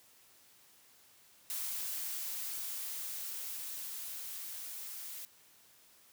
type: noise with level ramp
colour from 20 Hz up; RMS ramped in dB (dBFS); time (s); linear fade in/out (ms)
blue; -38 to -45; 1.5-5.25; 0
effects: white hiss -63 dBFS RMS until 6.12 s + high-pass 60 Hz 12 dB/octave